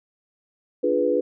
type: chord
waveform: sine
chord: D diminished seventh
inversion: none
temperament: equal with one note detuned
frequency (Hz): 293.7 / 349.2 / 417.2 / 493.9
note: D4 / F4 / Ab4 / Cb5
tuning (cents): 0 / 0 / +8 / 0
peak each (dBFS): -26 / -26 / -25 / -21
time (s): 0.83-1.21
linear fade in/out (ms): 10
effects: none